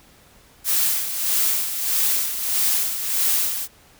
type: noise with tremolo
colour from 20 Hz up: blue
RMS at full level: -19 dBFS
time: 0.64-3.68 s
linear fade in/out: 50 ms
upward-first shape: sine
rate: 1.6 Hz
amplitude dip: 60%
effects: pink hiss -52 dBFS RMS until 3.99 s